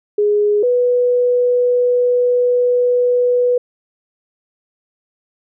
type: tone pair in turn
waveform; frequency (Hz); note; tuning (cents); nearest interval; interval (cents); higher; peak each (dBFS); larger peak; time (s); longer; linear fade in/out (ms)
sine; 415.3 / 491.8; G#4 / B4; 0 / -7; minor third; 293; second; -11; neither; 0.18-0.63 / 0.63-3.58; second; 5
effects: none